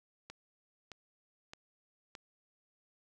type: click train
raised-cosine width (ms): 0.2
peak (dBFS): -29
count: 4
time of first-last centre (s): 0.3-2.152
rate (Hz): 1.62
effects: none